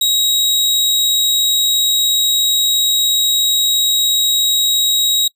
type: tone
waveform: sawtooth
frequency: 3813 Hz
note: A#7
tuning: 38 cents sharp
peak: -9 dBFS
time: 0.01-5.28 s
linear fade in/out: 5 ms
effects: noise-tail reverb RT60 0.1 s tail -25 dB re dry